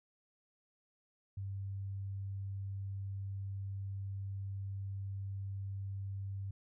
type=tone; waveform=sine; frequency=98 Hz; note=G2; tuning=in tune; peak=-38 dBFS; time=1.37-6.51 s; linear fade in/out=5 ms; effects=none